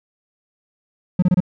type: tone bursts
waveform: triangle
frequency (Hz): 180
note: F#3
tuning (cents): -47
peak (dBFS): -9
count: 4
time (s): 1.19-1.404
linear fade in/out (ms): 5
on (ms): 34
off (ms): 26
effects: none